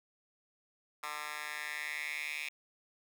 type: tone with high-pass filter sweep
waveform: 10% pulse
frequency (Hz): 150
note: D3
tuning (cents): +37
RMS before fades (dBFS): -40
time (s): 1.03-2.49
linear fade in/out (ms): 5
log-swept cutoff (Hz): 1300 to 2500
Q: 4.4
effects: none